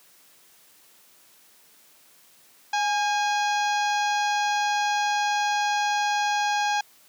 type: harmonic tone with a mistuned harmonic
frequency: 830.6 Hz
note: G#5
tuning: in tune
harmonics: 1 / 2 / 3 / 4 / 5 / 6 / 7 / 8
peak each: -23 / -29 / -33 / -35 / -37 / -39 / -40 / -41 dBFS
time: 2.73-6.81 s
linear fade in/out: 5 ms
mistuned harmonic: 2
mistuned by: -48 cents
effects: white hiss -56 dBFS RMS until 7.08 s + high-pass 150 Hz 12 dB/octave